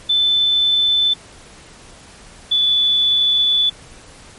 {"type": "tone pair in turn", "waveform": "sine", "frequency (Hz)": [3520, 3466], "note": ["A7", "A7"], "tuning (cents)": [0, -27], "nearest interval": "unison", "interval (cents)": 27, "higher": "first", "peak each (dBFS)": -12, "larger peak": "neither", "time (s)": [[0.09, 1.14], [2.51, 3.7]], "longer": "second", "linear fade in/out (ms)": 10, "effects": ["pink hiss -42 dBFS RMS until 4.38 s", "MP3 48 kbps"]}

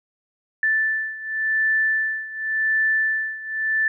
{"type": "beating tone pair", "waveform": "sine", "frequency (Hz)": [1760, 1760.9], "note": ["A6", "A6"], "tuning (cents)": [0, 1], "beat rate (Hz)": 0.9, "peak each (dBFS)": [-21, -24], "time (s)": [0.63, 3.88], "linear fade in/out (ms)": 2, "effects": []}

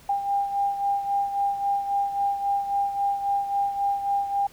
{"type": "beating tone pair", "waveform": "sine", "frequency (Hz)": [800, 803.7], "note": ["G5", "G5"], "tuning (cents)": [35, 43], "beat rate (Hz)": 3.7, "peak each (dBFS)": [-23, -30], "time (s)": [0.09, 4.47], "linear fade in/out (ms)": 5, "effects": ["pink hiss -52 dBFS RMS until 4.52 s"]}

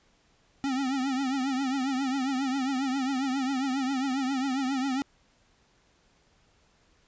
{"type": "tone with vibrato", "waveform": "square", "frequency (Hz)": 266.1, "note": "C4", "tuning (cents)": 29, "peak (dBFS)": -27, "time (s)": [0.64, 5.02], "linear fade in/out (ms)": 0, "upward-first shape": "triangle", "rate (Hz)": 7.4, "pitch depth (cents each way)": 110, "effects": ["pink hiss -65 dBFS RMS until 7.07 s", "resampled to 16000 Hz"]}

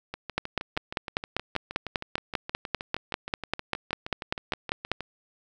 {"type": "two click trains", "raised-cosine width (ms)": 0.3, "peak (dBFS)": [-18, -9], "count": [32, 24], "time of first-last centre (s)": [[0.14, 5.007], [0.38, 4.916]], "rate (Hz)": [6.37, 5.07], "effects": []}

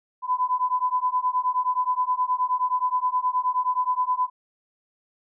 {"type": "beating tone pair", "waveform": "sine", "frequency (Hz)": [1000, 1009.5], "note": ["B5", "B5"], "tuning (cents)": [21, 38], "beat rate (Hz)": 9.5, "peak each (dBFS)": -24, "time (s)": [0.22, 4.3], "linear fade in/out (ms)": 50, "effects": []}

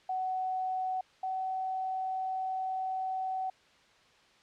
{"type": "tone pair in turn", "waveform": "sine", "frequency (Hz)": [748, 754.9], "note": ["F#5", "F#5"], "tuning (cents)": [19, 35], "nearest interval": "unison", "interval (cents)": 16, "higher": "second", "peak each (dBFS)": [-30, -31], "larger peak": "first", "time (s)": [[0.09, 1.01], [1.23, 3.5]], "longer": "second", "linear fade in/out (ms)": 5, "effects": ["white hiss -62 dBFS RMS until 4.42 s", "low-pass 4000 Hz 12 dB/octave"]}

